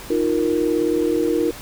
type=chord; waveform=sine; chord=Eb suspended second; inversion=none; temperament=just; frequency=311.1 / 350 / 466.7 Hz; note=Eb4 / F4 / Bb4; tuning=0 / +4 / +2 cents; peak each=-21 dBFS; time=0.1-1.51 s; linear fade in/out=5 ms; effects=pink hiss -37 dBFS RMS until 1.61 s